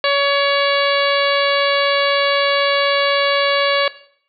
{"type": "harmonic tone", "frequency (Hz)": 563, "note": "C#5", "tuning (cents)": 27, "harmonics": [1, 2, 3, 4, 5, 6, 7, 8], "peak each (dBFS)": [-17, -20, -22, -23, -24, -25, -25, -26], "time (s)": [0.04, 3.88], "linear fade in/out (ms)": 2, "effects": ["noise-tail reverb RT60 0.6 s tail -17 dB re dry"]}